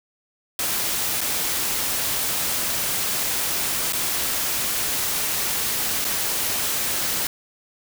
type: noise with dropouts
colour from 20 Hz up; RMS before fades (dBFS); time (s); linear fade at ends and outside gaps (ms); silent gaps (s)
white; -24; 0.59-7.27; 2; 1.208-1.213 / 3.924-3.932 / 6.045-6.049
effects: none